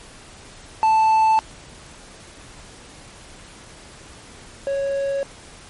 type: tone pair in turn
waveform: triangle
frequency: 880 / 552.8 Hz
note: A5 / C#5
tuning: 0 / -5 cents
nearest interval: minor sixth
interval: 805 cents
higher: first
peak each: -11 / -18 dBFS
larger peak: first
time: 0.83-1.39 / 4.67-5.23 s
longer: neither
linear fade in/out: 0 ms
effects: pink hiss -43 dBFS RMS until 5.69 s + MP3 48 kbps